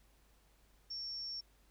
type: tone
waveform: sine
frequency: 5470 Hz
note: F8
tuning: 37 cents flat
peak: -40 dBFS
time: 0.9-1.41 s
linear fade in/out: 10 ms
effects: added 50 Hz sine -67 dBFS peak until 1.7 s + pink hiss -71 dBFS RMS until 1.7 s